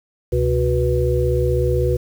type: tone cluster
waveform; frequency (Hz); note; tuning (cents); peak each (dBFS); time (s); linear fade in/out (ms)
sine; 69.4 / 125.4 / 366.1 / 490; C#2 / B2 / F#4 / B4; +3 / +27 / -18 / -14; -20 / -21 / -21 / -21; 0.32-1.97; 10
effects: 7-bit